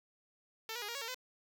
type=tone with pitch steps; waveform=5% pulse; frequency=446.2 / 480.5 / 413.7 / 470.3 / 556 / 455.8 / 508 Hz; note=A4 / B4 / G#4 / A#4 / C#5 / A#4 / B4; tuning=+24 / -48 / -7 / +15 / +5 / -39 / +49 cents; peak=-28 dBFS; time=0.69-1.145 s; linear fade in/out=2 ms; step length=65 ms; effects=none